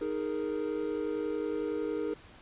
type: chord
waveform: triangle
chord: D# suspended fourth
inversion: none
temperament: equal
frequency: 311.1 / 415.3 / 466.2 Hz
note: D#4 / G#4 / A#4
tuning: 0 / 0 / 0 cents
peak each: -33 dBFS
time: 0.01-2.14 s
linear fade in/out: 5 ms
effects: pink hiss -54 dBFS RMS until 2.41 s + resampled to 8000 Hz